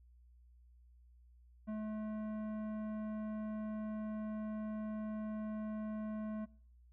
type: tone with tanh clipping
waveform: sine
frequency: 215.2 Hz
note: A3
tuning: 38 cents flat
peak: -40 dBFS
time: 1.67-6.46 s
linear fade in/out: 20 ms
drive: 13 dB
effects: noise-tail reverb RT60 0.6 s tail -25 dB re dry + added 60 Hz sine -60 dBFS peak until 6.92 s